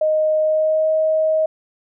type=tone with pitch glide; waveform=sine; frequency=621 to 630 Hz; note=D#5 to D#5; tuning=-3 to +21 cents; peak=-14 dBFS; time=0.01-1.46 s; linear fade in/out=5 ms; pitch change=+24 cents; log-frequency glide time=0.41-0.9 s; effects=none